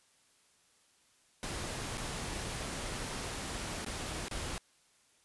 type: noise with dropouts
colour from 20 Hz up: pink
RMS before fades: -39 dBFS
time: 1.43-4.58 s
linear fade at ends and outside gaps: 0 ms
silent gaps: 1.973-1.979 / 3.847-3.863 / 4.283-4.312 s
effects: white hiss -68 dBFS RMS until 5.24 s + resampled to 24000 Hz